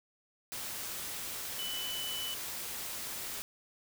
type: tone in noise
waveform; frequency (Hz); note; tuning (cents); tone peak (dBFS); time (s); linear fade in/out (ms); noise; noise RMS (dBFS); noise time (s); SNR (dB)
sine; 2988; F#7; +16; -37; 1.59-2.34; 0; white; -40; 0.52-3.42; 0
effects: none